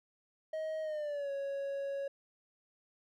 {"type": "tone with pitch glide", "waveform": "triangle", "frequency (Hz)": [630, 554.8], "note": ["D#5", "C#5"], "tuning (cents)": [21, 1], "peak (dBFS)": -33, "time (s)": [0.53, 2.08], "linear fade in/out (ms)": 5, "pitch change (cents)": -220, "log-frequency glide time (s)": [0.82, 1.31], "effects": []}